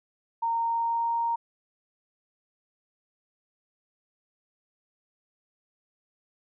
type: tone with pitch glide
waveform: sine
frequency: 922 to 930 Hz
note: A#5 to A#5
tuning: -19 to -4 cents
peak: -24 dBFS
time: 0.42-1.36 s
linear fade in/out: 10 ms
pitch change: +15 cents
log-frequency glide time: 0.53-1.14 s
effects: none